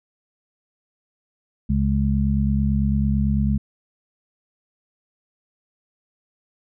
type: harmonic tone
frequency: 69 Hz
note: C#2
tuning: 7 cents flat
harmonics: 1 / 2 / 3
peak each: -21 / -23 / -21 dBFS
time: 1.69-3.58 s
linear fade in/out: 10 ms
effects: none